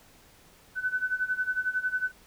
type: tone with tremolo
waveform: sine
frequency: 1506 Hz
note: F#6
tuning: 30 cents sharp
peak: -23 dBFS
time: 0.75-2.12 s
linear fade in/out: 50 ms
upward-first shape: sine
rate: 11 Hz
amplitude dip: 85%
effects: pink hiss -57 dBFS RMS until 2.26 s